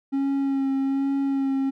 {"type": "tone with vibrato", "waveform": "triangle", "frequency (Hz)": 272.8, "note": "C#4", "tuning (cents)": -28, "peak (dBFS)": -19, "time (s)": [0.12, 1.71], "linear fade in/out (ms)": 20, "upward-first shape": "sine", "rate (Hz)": 1.2, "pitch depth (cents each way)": 19, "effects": []}